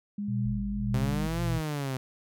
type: tone with vibrato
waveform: sine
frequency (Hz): 203.1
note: G#3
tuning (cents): -38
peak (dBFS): -30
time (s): 0.18-1.27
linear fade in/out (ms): 5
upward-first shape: square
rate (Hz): 3.7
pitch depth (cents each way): 12
type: tone with tremolo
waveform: sine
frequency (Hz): 121.3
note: B2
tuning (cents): -31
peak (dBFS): -27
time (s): 0.28-1.58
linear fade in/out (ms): 5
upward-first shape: sine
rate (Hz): 1.8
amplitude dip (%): 90
type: tone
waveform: sine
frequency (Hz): 51.91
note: G#1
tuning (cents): 0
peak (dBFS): -34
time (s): 0.45-1.61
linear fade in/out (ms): 5
type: linear two-way sweep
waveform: sawtooth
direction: up then down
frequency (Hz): 127.7 to 173.3 to 127.7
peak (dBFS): -26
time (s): 0.94-1.97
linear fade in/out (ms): 0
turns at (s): 1.42
effects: none